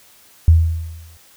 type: tone with exponential decay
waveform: sine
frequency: 81.8 Hz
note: E2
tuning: 13 cents flat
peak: -4 dBFS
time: 0.48-1.17 s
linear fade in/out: 0 ms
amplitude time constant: 150 ms
effects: white hiss -49 dBFS RMS until 1.36 s